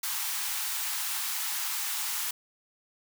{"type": "high-pass noise", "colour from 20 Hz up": "white", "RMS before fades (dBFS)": -32, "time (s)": [0.03, 2.31], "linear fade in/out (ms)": 5, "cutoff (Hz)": 780, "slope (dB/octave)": 96, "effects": []}